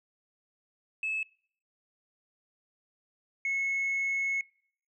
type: tone pair in turn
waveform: sine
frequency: 2600 / 2188 Hz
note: E7 / C#7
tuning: -24 / -23 cents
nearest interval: minor third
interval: 299 cents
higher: first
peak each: -28 / -26 dBFS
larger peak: second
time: 1.03-1.23 / 3.45-4.41 s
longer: second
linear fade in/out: 2 ms
effects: noise-tail reverb RT60 0.6 s tail -25 dB re dry + tanh soft clip ceiling -25 dBFS